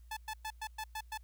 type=tone bursts; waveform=sawtooth; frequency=869 Hz; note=A5; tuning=22 cents flat; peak=-34 dBFS; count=7; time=0.11-1.176 s; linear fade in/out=5 ms; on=58 ms; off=110 ms; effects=added 58 Hz sine -53 dBFS peak until 1.23 s + white hiss -75 dBFS RMS until 1.23 s